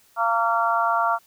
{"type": "harmonic tone", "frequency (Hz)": 229.5, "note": "A#3", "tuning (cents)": -27, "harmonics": [3, 4, 5, 6], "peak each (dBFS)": [-24, -24, -24, -24], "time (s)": [0.16, 1.19], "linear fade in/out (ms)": 50, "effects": ["white hiss -58 dBFS RMS until 1.26 s"]}